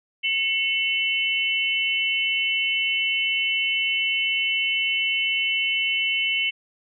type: tone cluster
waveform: sine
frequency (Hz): 2195 / 2702 / 3008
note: C#7 / E7 / F#7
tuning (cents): -18 / +42 / +28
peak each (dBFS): -25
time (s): 0.23-6.51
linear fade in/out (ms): 20
effects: none